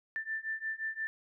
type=beating tone pair; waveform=sine; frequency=1771 / 1776.7 Hz; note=A6 / A6; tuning=+11 / +16 cents; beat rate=5.7 Hz; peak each=-38 / -37 dBFS; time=0.16-1.07 s; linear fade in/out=0 ms; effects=none